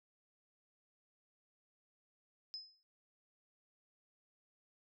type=tone with exponential decay; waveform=sine; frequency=5100 Hz; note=D#8; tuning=42 cents sharp; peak=-40 dBFS; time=2.54-2.83 s; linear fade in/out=0 ms; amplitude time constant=62 ms; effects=none